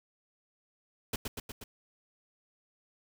pink noise with echo, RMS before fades -33 dBFS, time 1.13-1.16 s, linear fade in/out 5 ms, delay 120 ms, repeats 4, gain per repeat -3 dB, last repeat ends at 1.64 s, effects none

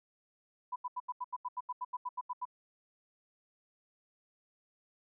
sine tone bursts, 993 Hz, B5, 9 cents sharp, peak -34 dBFS, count 15, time 0.72-2.454 s, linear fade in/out 10 ms, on 40 ms, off 81 ms, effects none

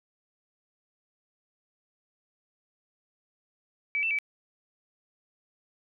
sine tone with pitch steps, 2295 / 2666 / 2302 Hz, D7 / E7 / D7, -40 / +19 / -35 cents, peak -25 dBFS, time 3.95-4.187 s, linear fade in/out 0 ms, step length 79 ms, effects none

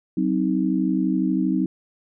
sine chord, C diminished, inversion second, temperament just, 188.37 / 261.6 / 314 Hz, Gb3 / C4 / Eb4, +31 / 0 / +16 cents, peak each -23 dBFS, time 0.17-1.66 s, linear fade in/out 5 ms, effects none

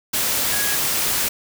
sine tone in noise, 1660 Hz, G#6, 1 cent flat, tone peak -27 dBFS, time 0.52-0.76 s, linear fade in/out 10 ms, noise white, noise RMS -21 dBFS, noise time 0.13-1.29 s, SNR -9 dB, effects none

